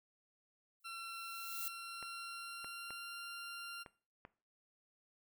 violet noise with exponential growth, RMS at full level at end -40 dBFS, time 0.8-1.68 s, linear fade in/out 0 ms, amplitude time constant 190 ms
20% pulse tone with pitch glide, 1356 to 1386.9 Hz, E6 to F6, +49 to -12 cents, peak -40 dBFS, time 0.84-3.84 s, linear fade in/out 20 ms, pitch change +39 cents, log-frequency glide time 1.19-3.19 s
clicks, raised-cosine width 0.5 ms, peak -35 dBFS, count 5, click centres 2.027 / 2.645 / 2.906 / 3.862 / 4.251 s
effects noise-tail reverb RT60 0.4 s tail -19 dB re dry

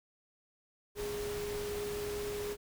sine tone in noise, 413.3 Hz, G#4, 8 cents flat, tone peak -36 dBFS, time 0.95-2.57 s, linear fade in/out 50 ms, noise pink, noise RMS -43 dBFS, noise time 0.95-2.57 s, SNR +4 dB, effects none

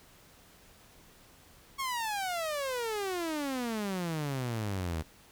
sawtooth exponential sweep, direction down, 1108.7 to 77 Hz, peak -28 dBFS, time 1.78-5.03 s, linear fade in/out 20 ms, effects pink hiss -58 dBFS RMS until 5.31 s

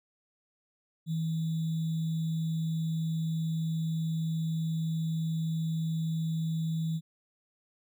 sine tone with sample-and-hold, 161.6 Hz, E3, 34 cents flat, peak -28 dBFS, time 1.06-7.01 s, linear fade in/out 50 ms, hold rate 3675 Hz, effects none

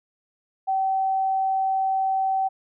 sine tone, 768 Hz, G5, 36 cents flat, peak -20 dBFS, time 0.67-2.49 s, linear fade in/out 20 ms, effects none

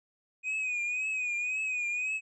triangle tone with vibrato, 2492 Hz, D#7, 2 cents sharp, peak -28 dBFS, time 0.43-2.21 s, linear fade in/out 50 ms, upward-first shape triangle, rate 1.9 Hz, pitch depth 75 cents each way, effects resampled to 22050 Hz

